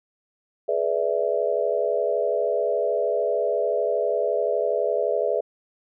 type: chord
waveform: sine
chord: E dominant seventh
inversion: first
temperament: equal with one note detuned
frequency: 422.1 / 493.9 / 587.3 / 659.3 Hz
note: G#4 / B4 / D5 / E5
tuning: +28 / 0 / 0 / 0 cents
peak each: -26 dBFS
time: 0.68-5.41 s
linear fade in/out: 10 ms
effects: none